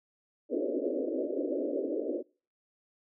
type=band-pass noise; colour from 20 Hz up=pink; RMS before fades=-32 dBFS; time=0.49-2.23 s; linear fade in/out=50 ms; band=260 to 600 Hz; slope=96 dB/octave; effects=noise-tail reverb RT60 0.4 s tail -26 dB re dry